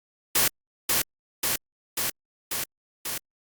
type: noise with echo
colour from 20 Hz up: white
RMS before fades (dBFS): -21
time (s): 0.35-0.48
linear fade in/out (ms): 5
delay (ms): 540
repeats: 5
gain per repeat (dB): -2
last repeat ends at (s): 3.18
effects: Opus 48 kbps